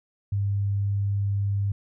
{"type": "tone", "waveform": "sine", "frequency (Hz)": 100.2, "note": "G2", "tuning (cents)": 38, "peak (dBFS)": -22, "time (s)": [0.32, 1.72], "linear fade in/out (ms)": 5, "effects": []}